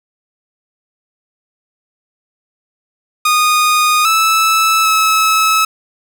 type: tone with pitch steps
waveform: sawtooth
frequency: 1232 / 1310 / 1297 Hz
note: D#6 / E6 / E6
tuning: -17 / -11 / -28 cents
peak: -6 dBFS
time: 3.25-5.65 s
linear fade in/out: 5 ms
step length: 800 ms
effects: none